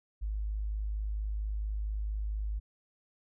sine tone, 52.2 Hz, G#1, 10 cents sharp, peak -31 dBFS, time 0.21-2.6 s, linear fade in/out 20 ms, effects none

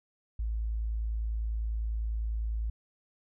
sine tone, 55 Hz, A1, in tune, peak -29 dBFS, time 0.39-2.7 s, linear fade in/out 5 ms, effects none

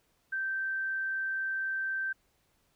sine tone, 1559 Hz, G6, 10 cents flat, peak -30 dBFS, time 0.32-2.13 s, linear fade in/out 10 ms, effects pink hiss -72 dBFS RMS until 2.75 s

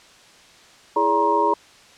sine tone cluster, 331.8 / 417.8 / 573 / 947 / 1062 Hz, E4 / G#4 / D5 / A#5 / C6, +11 / +10 / -43 / +27 / +25 cents, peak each -26 / -23 / -26 / -18 / -26 dBFS, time 0.96-1.54 s, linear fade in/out 5 ms, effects white hiss -49 dBFS RMS until 1.97 s + low-pass 6000 Hz 12 dB/octave

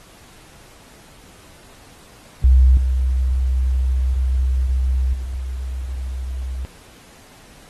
sine tone with level steps, 64.3 Hz, C2, 30 cents flat, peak -8 / -15 / -23 dBFS, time 2.44-6.65 s, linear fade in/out 0 ms, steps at 2.77 / 5.13 s, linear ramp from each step 2 ms, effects pink hiss -47 dBFS RMS until 7.69 s + AAC 32 kbps

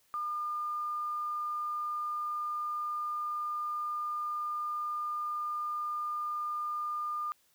sine tone with quantisation, 1207 Hz, D6, 47 cents sharp, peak -32 dBFS, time 0.14-7.32 s, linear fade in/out 0 ms, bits 10, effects white hiss -69 dBFS RMS until 7.54 s

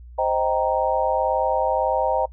sine chord, C minor seventh, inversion none, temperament equal with one note detuned, 523.3 / 625.1 / 784 / 932.3 Hz, C5 / Eb5 / G5 / Bb5, 0 / +8 / 0 / 0 cents, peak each -24 dBFS, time 0.18-2.26 s, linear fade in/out 10 ms, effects noise-tail reverb RT60 0.1 s tail -23 dB re dry + added 60 Hz sine -39 dBFS peak until 2.32 s

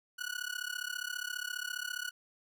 sawtooth tone with amplitude modulation, 1467 Hz, F#6, 15 cents flat, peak -29 dBFS, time 0.18-2.11 s, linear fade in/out 20 ms, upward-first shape sine, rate 34.8 Hz, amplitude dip 95%, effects none

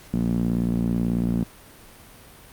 sawtooth tone with band-pass filter, 58.27 Hz, A#1, in tune, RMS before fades -23 dBFS, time 0.13-1.44 s, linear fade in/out 10 ms, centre 210 Hz, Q 3.6, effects pink hiss -47 dBFS RMS until 2.52 s + Opus 48 kbps

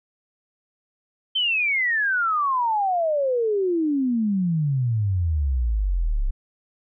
sine exponential sweep, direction down, 3136 to 31.87 Hz, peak -19 dBFS, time 1.35-6.31 s, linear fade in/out 10 ms, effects none

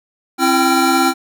square tone cluster, 265.8 / 336 / 780 / 1372 Hz, C4 / E4 / G5 / F6, +27 / +33 / -9 / -31 cents, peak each -18 dBFS, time 0.38-1.14 s, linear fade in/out 50 ms, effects none

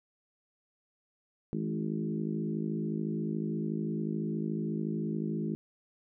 harmonic tone with a mistuned harmonic, 53.9 Hz, A1, 35 cents flat, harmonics 3 / 4 / 5 / 6 / 7 / 8, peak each -35 / -34 / -44 / -38 / -41 / -48 dBFS, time 1.53-5.55 s, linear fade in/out 0 ms, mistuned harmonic 4, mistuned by -22 cents, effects none

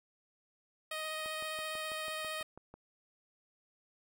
10% pulse tone with vibrato, 625 Hz, D#5, 8 cents sharp, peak -29 dBFS, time 0.91-2.43 s, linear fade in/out 5 ms, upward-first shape sine, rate 15 Hz, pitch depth 10 cents each way
click train, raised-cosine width 1 ms, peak -36 dBFS, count 10, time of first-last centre 1.26-2.74 s, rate 6.08 Hz
effects none

